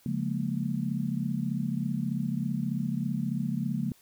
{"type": "chord", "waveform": "sine", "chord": "Bb minor seventh", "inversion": "first", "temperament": "just", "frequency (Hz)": [139.85, 174.81, 209.8, 233.1], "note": ["Db3", "F3", "Ab3", "Bb3"], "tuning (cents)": [16, 2, 18, 0], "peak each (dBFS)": -33, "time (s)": [0.06, 3.92], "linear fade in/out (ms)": 2, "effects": ["white hiss -61 dBFS RMS until 4.01 s"]}